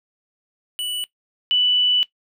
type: tone pair in turn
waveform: square / sine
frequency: 2960 / 2973 Hz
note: F#7 / F#7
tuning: 0 / +8 cents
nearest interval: unison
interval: 8 cents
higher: second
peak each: -24 / -15 dBFS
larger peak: second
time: 0.79-1.04 / 1.51-2.03 s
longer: second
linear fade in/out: 0 ms
effects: noise-tail reverb RT60 0.1 s tail -18 dB re dry